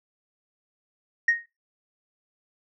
sine tone with exponential decay, 1864.7 Hz, A#6, in tune, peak -13 dBFS, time 1.28-1.46 s, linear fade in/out 5 ms, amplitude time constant 37 ms, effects noise-tail reverb RT60 0.3 s tail -22 dB re dry + tanh soft clip ceiling -13 dBFS

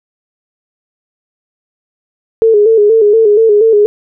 sine tone with vibrato, 431.4 Hz, A4, 34 cents flat, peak -4 dBFS, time 2.42-3.86 s, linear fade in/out 0 ms, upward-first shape square, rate 4.2 Hz, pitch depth 69 cents each way, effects none

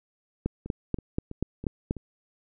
two click trains, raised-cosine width 3 ms, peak -24 / -13 dBFS, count 5 / 7, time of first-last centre 0.66-1.967 / 0.46-1.909 s, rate 3.06 / 4.14 Hz, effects none

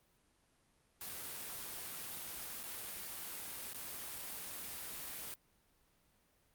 white noise with dropouts, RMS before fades -45 dBFS, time 1.01-5.34 s, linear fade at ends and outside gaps 1 ms, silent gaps 2.632-2.636 / 3.732-3.744 s, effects pink hiss -73 dBFS RMS until 6.54 s + Opus 32 kbps

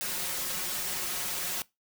white noise with comb filter, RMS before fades -33 dBFS, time 0.01-1.62 s, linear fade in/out 0 ms, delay 5.5 ms, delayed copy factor +0.9, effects noise-tail reverb RT60 0.2 s tail -21 dB re dry

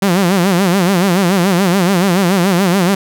sawtooth tone with vibrato, 185 Hz, F#3, in tune, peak -6 dBFS, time 0.02-2.95 s, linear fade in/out 5 ms, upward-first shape sine, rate 7 Hz, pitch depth 150 cents each way, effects none

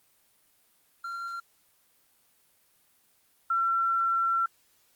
triangle / sine tone pair in turn, 1376 / 1354.7 Hz, F6 / E6, -26 / +47 cents, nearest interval unison, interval 27 cents, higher first, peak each -31 / -23 dBFS, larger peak second, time 1.04-1.4 / 3.5-4.46 s, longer second, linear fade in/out 5 ms, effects white hiss -66 dBFS RMS until 4.95 s + Opus 24 kbps

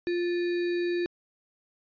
sine tone with sample-and-hold, 349.2 Hz, F4, in tune, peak -25 dBFS, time 0.07-1.06 s, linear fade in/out 0 ms, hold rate 2100 Hz, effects resampled to 11025 Hz

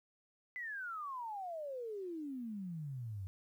sine exponential sweep, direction down, 2038 to 91 Hz, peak -40 dBFS, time 0.56-3.27 s, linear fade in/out 0 ms, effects 12-bit

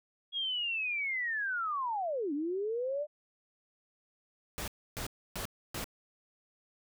sine linear two-way sweep, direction down then up, 3322 to 276.6 to 608 Hz, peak -31 dBFS, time 0.32-3.07 s, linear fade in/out 50 ms, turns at 2.33 s
pink noise bursts, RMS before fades -38 dBFS, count 4, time 4.58-5.842 s, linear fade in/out 0 ms, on 98 ms, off 290 ms
effects none

